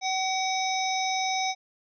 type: harmonic tone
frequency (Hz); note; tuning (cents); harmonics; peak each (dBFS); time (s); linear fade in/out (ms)
757; F#5; +39; 1 / 3 / 5 / 7 / 8; -27 / -32 / -34 / -35 / -36; 0.01-1.55; 50
effects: none